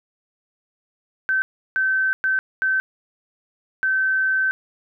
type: tone bursts at uneven times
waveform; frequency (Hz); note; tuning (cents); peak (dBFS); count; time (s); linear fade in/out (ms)
sine; 1540; G6; -31; -17; 5; 1.29-1.42 / 1.76-2.13 / 2.24-2.39 / 2.62-2.8 / 3.83-4.51; 0
effects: none